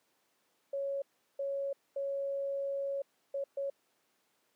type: tone bursts at uneven times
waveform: sine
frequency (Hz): 554.4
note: C#5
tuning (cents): 0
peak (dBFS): -32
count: 5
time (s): 0.73-1.02 / 1.39-1.73 / 1.96-3.02 / 3.34-3.44 / 3.57-3.7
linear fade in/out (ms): 5
effects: pink hiss -74 dBFS RMS until 4.55 s + high-pass 300 Hz 12 dB/octave